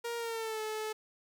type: tone with pitch glide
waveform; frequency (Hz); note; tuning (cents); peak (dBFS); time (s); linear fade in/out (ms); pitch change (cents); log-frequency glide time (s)
sawtooth; 469.4 to 432.9; A#4 to A4; +12 to -28; -31; 0.04-0.93; 10; -140; 0.17-0.61
effects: none